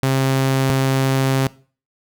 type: tone pair in turn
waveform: sawtooth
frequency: 133.7 / 133.7 Hz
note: C3 / C3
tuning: +38 / +38 cents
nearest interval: unison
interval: 0 cents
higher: neither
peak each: -11 dBFS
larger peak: neither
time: 0.03-0.7 / 0.7-1.47 s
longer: second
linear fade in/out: 0 ms
effects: noise-tail reverb RT60 0.4 s tail -20 dB re dry